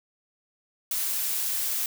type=noise; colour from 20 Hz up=blue; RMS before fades=-28 dBFS; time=0.91-1.86 s; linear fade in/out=2 ms; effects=none